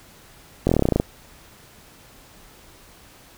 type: slowing click train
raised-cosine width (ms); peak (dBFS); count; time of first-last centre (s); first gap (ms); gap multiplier
2; -4; 12; 0.67-0.999; 22; 1.06
effects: pink hiss -49 dBFS RMS until 3.37 s